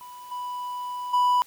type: tone with level steps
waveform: triangle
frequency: 987.8 Hz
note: B5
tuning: in tune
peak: -38 / -28 / -16 dBFS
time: 0.01-1.42 s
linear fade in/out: 0 ms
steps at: 0.31 / 1.13 s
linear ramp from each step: 10 ms
effects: white hiss -53 dBFS RMS until 1.46 s